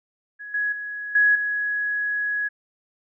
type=tone with level steps; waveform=sine; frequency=1674 Hz; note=G#6; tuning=13 cents sharp; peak=-34 / -21 / -29 / -14 / -22 dBFS; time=0.39-2.49 s; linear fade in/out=20 ms; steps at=0.54 / 0.72 / 1.15 / 1.35 s; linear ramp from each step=5 ms; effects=none